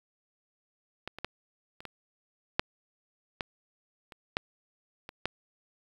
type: clicks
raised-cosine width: 0.3 ms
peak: -20 / -25 / -16 / -29 / -23 / -7 / -16 / -30 / -11 / -25 / -13 dBFS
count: 11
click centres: 1.076 / 1.186 / 1.246 / 1.805 / 1.853 / 2.595 / 3.408 / 4.122 / 4.369 / 5.091 / 5.256 s
effects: 8-bit